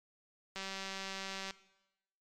click train, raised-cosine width 0.2 ms, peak -24 dBFS, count 184, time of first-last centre 0.56-1.508 s, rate 193 Hz, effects noise-tail reverb RT60 0.9 s tail -17 dB re dry + MP3 96 kbps

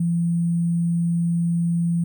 sine tone with sample-and-hold, 170 Hz, F3, 46 cents flat, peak -18 dBFS, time 0-2.04 s, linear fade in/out 5 ms, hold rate 8820 Hz, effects none

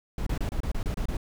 brown noise bursts, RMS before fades -28 dBFS, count 9, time 0.18-1.169 s, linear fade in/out 2 ms, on 85 ms, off 28 ms, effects none

